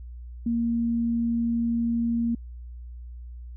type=tone; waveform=sine; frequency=233.1 Hz; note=A#3; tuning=in tune; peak=-22 dBFS; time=0.46-2.35 s; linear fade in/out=5 ms; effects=added 60 Hz sine -37 dBFS peak until 3.56 s